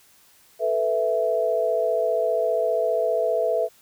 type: chord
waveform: sine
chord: A suspended second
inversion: none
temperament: just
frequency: 440 / 495 / 660 Hz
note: A4 / B4 / E5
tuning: 0 / +4 / +2 cents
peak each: -26 / -25 / -22 dBFS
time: 0.59-3.69 s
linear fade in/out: 50 ms
effects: white hiss -56 dBFS RMS until 3.81 s